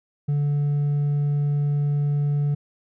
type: tone with hard clipping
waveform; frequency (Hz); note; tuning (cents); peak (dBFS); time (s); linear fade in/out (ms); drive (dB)
sine; 145; D3; -22; -20; 0.28-2.55; 10; 2
effects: none